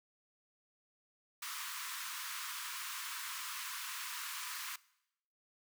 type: high-pass noise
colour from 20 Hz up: pink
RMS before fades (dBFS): -43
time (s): 1.42-4.76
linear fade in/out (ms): 5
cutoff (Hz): 970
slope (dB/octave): 96
effects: noise-tail reverb RT60 0.8 s tail -21 dB re dry